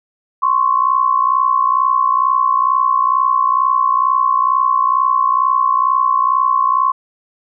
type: tone pair together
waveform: sine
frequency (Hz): 1046.5 / 1108.7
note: C6 / C#6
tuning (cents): 0 / 0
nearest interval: minor second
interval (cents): 100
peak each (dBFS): -14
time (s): 0.42-6.92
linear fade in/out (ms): 10
effects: none